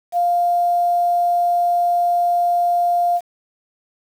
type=tone with quantisation; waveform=sine; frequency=700 Hz; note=F5; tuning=4 cents sharp; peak=-14 dBFS; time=0.12-3.21 s; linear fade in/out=50 ms; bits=7; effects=none